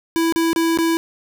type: tone with dropouts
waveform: square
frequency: 330 Hz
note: E4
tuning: 2 cents sharp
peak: -16 dBFS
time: 0.16-0.97 s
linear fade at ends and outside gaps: 0 ms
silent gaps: 0.324-0.36 / 0.531-0.561 / 0.774-0.787 s
effects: none